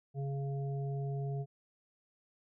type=harmonic tone; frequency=138.59 Hz; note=C#3; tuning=in tune; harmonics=1 / 3 / 5; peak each=-34 / -44 / -48 dBFS; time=0.14-1.46 s; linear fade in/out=50 ms; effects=none